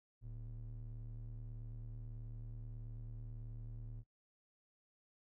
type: ring-modulated tone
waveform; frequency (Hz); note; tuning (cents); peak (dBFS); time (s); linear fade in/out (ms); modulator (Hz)
triangle; 74; D2; +14; -40; 0.21-4.04; 50; 39.2
effects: noise-tail reverb RT60 0.1 s tail -23 dB re dry